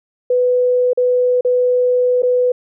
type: tone with dropouts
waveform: sine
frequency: 497.1 Hz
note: B4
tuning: 11 cents sharp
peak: -11 dBFS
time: 0.3-2.52 s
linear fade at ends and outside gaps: 5 ms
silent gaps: 0.933-0.974 / 1.41-1.448 / 2.222-2.231 s
effects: none